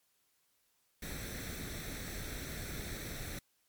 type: noise with comb filter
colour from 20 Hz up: pink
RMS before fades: -42 dBFS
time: 1.02-3.39 s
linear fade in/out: 5 ms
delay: 0.51 ms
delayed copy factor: +0.65
effects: white hiss -75 dBFS RMS until 3.68 s + MP3 96 kbps